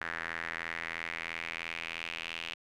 sawtooth tone with band-pass filter sweep, 83 Hz, E2, 12 cents sharp, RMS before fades -39 dBFS, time 0.01-2.54 s, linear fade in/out 5 ms, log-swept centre 1700 to 2800 Hz, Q 3.7, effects none

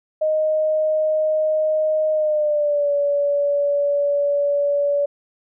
sine tone with pitch glide, 621 to 572.8 Hz, D#5 to D5, -3 to -43 cents, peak -16 dBFS, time 0.21-5.06 s, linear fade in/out 10 ms, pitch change -140 cents, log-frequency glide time 2.12-2.92 s, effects none

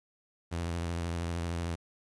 sawtooth tone with vibrato, 85 Hz, F2, 46 cents flat, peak -28 dBFS, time 0.51-1.76 s, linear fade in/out 20 ms, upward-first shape square, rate 13 Hz, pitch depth 31 cents each way, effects resampled to 24000 Hz + 10-bit

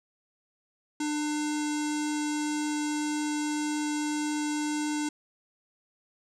square tone with low-pass filter, 299.7 Hz, D4, 35 cents sharp, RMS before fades -30 dBFS, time 1-5.09 s, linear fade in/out 5 ms, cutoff 7700 Hz, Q 3.3, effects none

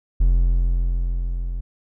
triangle tone with level ramp, 43.35 Hz, F1, 12 cents flat, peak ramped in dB -10 to -22 dBFS, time 0.2-1.61 s, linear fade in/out 10 ms, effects none

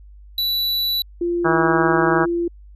square tone, 3950 Hz, B7, in tune, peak -19 dBFS, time 0.38-1.02 s, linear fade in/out 2 ms
sine tone with vibrato, 344.4 Hz, F4, 24 cents flat, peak -18 dBFS, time 1.21-2.48 s, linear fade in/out 5 ms, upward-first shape square, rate 1.5 Hz, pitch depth 8 cents each way
harmonic tone, 161.7 Hz, E3, 33 cents flat, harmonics 1 / 2 / 3 / 4 / 5 / 6 / 7 / 8 / 9 / 10, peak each -25 / -25 / -25 / -25 / -25 / -25 / -25 / -25 / -25 / -25 dBFS, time 1.44-2.26 s, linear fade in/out 20 ms
effects added 50 Hz sine -40 dBFS peak until 2.75 s + resampled to 32000 Hz

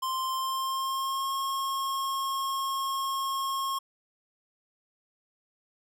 square tone with pitch glide, 1046.5 to 1082.2 Hz, C6 to C#6, 0 to -42 cents, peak -29 dBFS, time 0.02-3.79 s, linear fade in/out 10 ms, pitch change +58 cents, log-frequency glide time 0.25-1.34 s, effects none

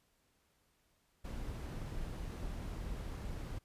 brown noise, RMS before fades -42 dBFS, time 1.24-3.59 s, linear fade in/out 10 ms, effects pink hiss -75 dBFS RMS until 3.64 s + resampled to 32000 Hz

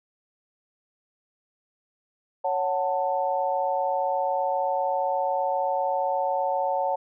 sine chord, F# minor, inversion second, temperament just, 555 / 740 / 888 Hz, C#5 / F#5 / A5, +2 / 0 / +16 cents, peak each -27 dBFS, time 2.44-6.96 s, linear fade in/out 10 ms, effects none

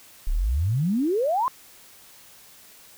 sine exponential sweep, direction up, 30.08 to 1083 Hz, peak -20 dBFS, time 0.27-1.48 s, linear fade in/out 0 ms, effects white hiss -50 dBFS RMS until 2.97 s

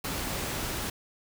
pink noise, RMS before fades -33 dBFS, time 0.04-0.9 s, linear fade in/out 5 ms, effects none

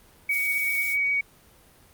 sine tone with vibrato, 2253 Hz, C#7, 28 cents sharp, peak -21 dBFS, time 0.29-1.21 s, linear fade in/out 5 ms, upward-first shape sine, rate 7.6 Hz, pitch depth 9 cents each way
violet noise, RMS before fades -34 dBFS, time 0.29-0.97 s, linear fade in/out 50 ms
effects pink hiss -55 dBFS RMS until 1.93 s + Opus 32 kbps

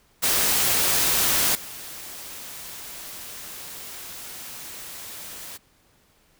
white noise with level steps, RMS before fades -21 / -38 dBFS, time 0.22-5.58 s, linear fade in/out 20 ms, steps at 1.55 s, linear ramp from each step 2 ms, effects pink hiss -61 dBFS RMS until 6.39 s

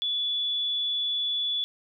sine tone, 3436 Hz, A7, 42 cents flat, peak -25 dBFS, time 0.02-1.64 s, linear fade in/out 0 ms, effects none

